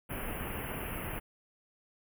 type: band-stop noise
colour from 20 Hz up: pink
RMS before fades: -38 dBFS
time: 0.09-1.2 s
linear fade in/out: 20 ms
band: 3000 to 10000 Hz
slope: 96 dB/octave
effects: none